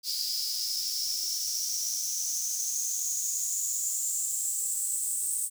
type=noise with high-pass filter sweep; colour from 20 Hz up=white; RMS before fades=-31 dBFS; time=0.03-5.5 s; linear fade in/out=50 ms; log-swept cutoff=4800 to 8400 Hz; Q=9.6; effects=none